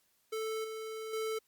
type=tone with level steps; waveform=square; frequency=440 Hz; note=A4; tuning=in tune; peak=-35 / -40 / -34 dBFS; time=0.32-1.39 s; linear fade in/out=10 ms; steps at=0.64 / 1.13 s; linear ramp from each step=5 ms; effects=white hiss -73 dBFS RMS until 1.47 s + Opus 48 kbps